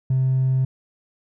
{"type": "tone with hard clipping", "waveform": "sine", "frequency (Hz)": 130.81, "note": "C3", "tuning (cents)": 0, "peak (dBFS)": -17, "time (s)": [0.1, 0.65], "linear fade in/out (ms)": 5, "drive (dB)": 1, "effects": []}